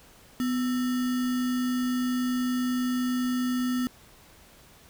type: tone with sample-and-hold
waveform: sine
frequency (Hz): 250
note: B3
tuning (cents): +21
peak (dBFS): -24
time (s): 0.4-3.87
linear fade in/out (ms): 0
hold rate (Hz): 1575
effects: pink hiss -54 dBFS RMS until 4.89 s